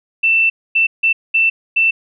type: tone bursts at uneven times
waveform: sine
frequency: 2672 Hz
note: E7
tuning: 23 cents sharp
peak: -10 dBFS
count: 5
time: 0.23-0.5 / 0.75-0.87 / 1.03-1.13 / 1.34-1.5 / 1.76-1.91 s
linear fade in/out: 10 ms
effects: none